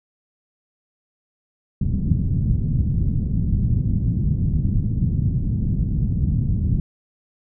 white low-pass noise, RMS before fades -20 dBFS, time 1.81-6.8 s, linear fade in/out 2 ms, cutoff 170 Hz, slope 24 dB/octave, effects none

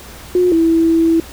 sine tone pair in turn, 359.8 / 328.7 Hz, F#4 / E4, -48 / -5 cents, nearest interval major second, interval 157 cents, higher first, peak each -9 dBFS, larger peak neither, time 0.35-0.52 / 0.52-1.2 s, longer second, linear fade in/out 2 ms, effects added 63 Hz sine -37 dBFS peak until 1.32 s + pink hiss -36 dBFS RMS until 1.32 s

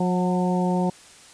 harmonic tone with a mistuned harmonic, 180.2 Hz, F#3, 45 cents flat, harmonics 1 / 2 / 3 / 4 / 5, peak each -21 / -28 / -30 / -30 / -30 dBFS, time 0-0.9 s, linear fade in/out 5 ms, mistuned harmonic 4, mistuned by +29 cents, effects white hiss -48 dBFS RMS until 1.33 s + resampled to 22050 Hz

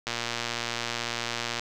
click train, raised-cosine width 0.2 ms, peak -12 dBFS, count 181, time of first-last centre 0.07-1.595 s, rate 118 Hz, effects none

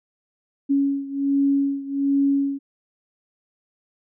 sine beating tone pair, 277.8 / 279.1 Hz, C#4 / C#4, +4 / +12 cents, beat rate 1.3 Hz, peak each -20 / -23 dBFS, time 0.69-2.59 s, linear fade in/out 20 ms, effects none

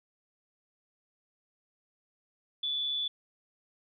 sine tone with amplitude modulation, 3462 Hz, A7, 29 cents flat, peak -28 dBFS, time 2.63-3.08 s, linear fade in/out 5 ms, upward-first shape sine, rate 143 Hz, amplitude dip 30%, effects none

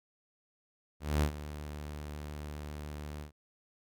sawtooth tone with ADSR envelope, 74.4 Hz, D2, 23 cents sharp, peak -21 dBFS, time 1-3.32 s, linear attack 220 ms, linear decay 89 ms, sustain -15 dB, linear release 110 ms, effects Opus 48 kbps

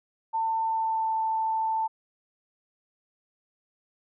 sine tone with pitch glide, 896 to 886.7 Hz, A5 to A5, +31 to +13 cents, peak -24 dBFS, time 0.33-1.88 s, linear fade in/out 20 ms, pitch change -18 cents, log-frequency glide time 0.59-1.16 s, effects none

